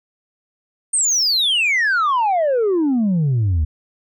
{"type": "exponential sweep", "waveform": "sine", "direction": "down", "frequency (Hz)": [8870, 73], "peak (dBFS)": -12, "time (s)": [0.93, 3.65], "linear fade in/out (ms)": 10, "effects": ["tanh soft clip ceiling -13 dBFS"]}